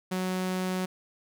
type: tone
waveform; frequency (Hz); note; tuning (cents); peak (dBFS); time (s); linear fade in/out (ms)
sawtooth; 185; F#3; 0; -24; 0.11-0.86; 10
effects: none